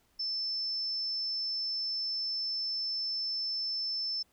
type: tone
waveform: sine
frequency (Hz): 5290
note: E8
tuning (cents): +5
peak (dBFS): -31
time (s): 0.19-4.23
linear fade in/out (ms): 10
effects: pink hiss -70 dBFS RMS until 4.32 s